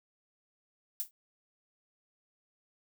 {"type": "noise with exponential decay", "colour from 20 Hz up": "violet", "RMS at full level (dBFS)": -30, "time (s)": [1, 1.11], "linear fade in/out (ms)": 0, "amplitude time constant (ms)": 22, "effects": []}